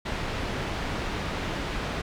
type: low-pass noise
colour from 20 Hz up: pink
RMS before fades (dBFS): -31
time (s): 0.05-2.02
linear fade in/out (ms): 10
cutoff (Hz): 3400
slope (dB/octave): 12
effects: none